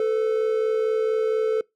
triangle tone pair together, 439.7 / 504 Hz, A4 / B4, -1 / +35 cents, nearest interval major second, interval 236 cents, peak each -18 / -26 dBFS, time 0-1.61 s, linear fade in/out 2 ms, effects noise-tail reverb RT60 0.2 s tail -24 dB re dry

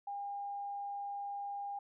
sine tone, 806 Hz, G5, 48 cents sharp, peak -38 dBFS, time 0.07-1.79 s, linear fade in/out 5 ms, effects none

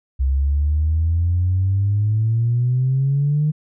sine exponential sweep, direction up, 65.41 to 153.7 Hz, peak -14 dBFS, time 0.19-3.52 s, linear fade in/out 20 ms, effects tanh soft clip ceiling -10 dBFS

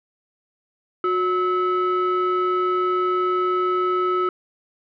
sine tone pair together, 364 / 1297 Hz, F#4 / E6, -28 / -28 cents, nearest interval octave + minor seventh, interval 2200 cents, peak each -19 / -19 dBFS, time 1.04-4.29 s, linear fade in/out 2 ms, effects tanh soft clip ceiling -15 dBFS

